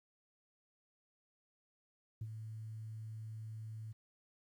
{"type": "tone with ADSR envelope", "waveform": "sine", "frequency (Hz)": 110, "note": "A2", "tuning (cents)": 0, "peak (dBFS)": -36, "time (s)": [2.21, 3.93], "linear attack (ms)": 6, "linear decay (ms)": 47, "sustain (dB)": -7, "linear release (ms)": 15, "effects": ["tanh soft clip ceiling -36 dBFS", "12-bit"]}